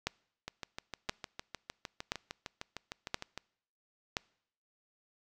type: two click trains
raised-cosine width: 0.2 ms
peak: -22 / -14 dBFS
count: 20 / 5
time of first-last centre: 0.48-3.376 / 0.07-4.168 s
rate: 6.56 / 0.976 Hz
effects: noise-tail reverb RT60 0.7 s tail -25 dB re dry